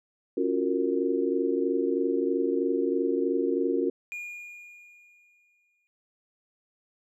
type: chord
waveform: sine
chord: Gb major seventh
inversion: second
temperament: just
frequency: 277.5 / 346.9 / 370 / 462.5 Hz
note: Db4 / F4 / Gb4 / Bb4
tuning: +2 / -12 / 0 / -14 cents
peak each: -29 dBFS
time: 0.37-3.9 s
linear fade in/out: 5 ms
type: tone with exponential decay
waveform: triangle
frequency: 2429 Hz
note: D#7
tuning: 42 cents flat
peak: -31 dBFS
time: 4.12-5.87 s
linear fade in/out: 0 ms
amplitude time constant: 380 ms
effects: none